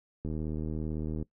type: click train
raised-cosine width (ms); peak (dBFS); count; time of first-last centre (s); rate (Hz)
3; -23; 77; 0.25-1.226; 77.9
effects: noise-tail reverb RT60 0.1 s tail -20 dB re dry